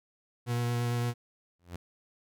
40% pulse tone with vibrato, 120 Hz, B2, 49 cents flat, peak -27 dBFS, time 0.46-1.14 s, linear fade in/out 50 ms, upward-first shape sine, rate 8.8 Hz, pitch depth 11 cents each way
sawtooth tone with exponential growth, 87.31 Hz, F2, in tune, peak -32 dBFS, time 1.59-1.76 s, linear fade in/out 5 ms, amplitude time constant 35 ms
effects none

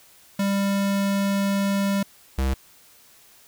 square tone pair in turn, 198.2 / 66.26 Hz, G3 / C2, +19 / +22 cents, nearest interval octave + perfect fifth, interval 1897 cents, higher first, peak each -21 dBFS, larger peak neither, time 0.39-2.03 / 2.38-2.54 s, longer first, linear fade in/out 5 ms, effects white hiss -53 dBFS RMS until 3.47 s

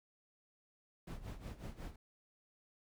brown noise with tremolo, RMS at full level -43 dBFS, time 1.07-1.96 s, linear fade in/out 5 ms, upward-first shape sine, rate 5.5 Hz, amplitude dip 80%, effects none

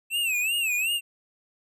square tone with vibrato, 2634 Hz, E7, 2 cents flat, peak -24 dBFS, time 0.1-1.01 s, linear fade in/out 50 ms, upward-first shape sine, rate 2.7 Hz, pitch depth 140 cents each way, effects none

